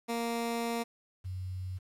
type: tone pair in turn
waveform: 15% pulse / sine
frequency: 233.1 / 92.72 Hz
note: A#3 / F#2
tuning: 0 / +4 cents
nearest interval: octave + major third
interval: 1596 cents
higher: first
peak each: -25 / -35 dBFS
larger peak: first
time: 0.08-0.84 / 1.24-1.79 s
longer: first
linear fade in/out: 20 ms
effects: resampled to 32000 Hz + 10-bit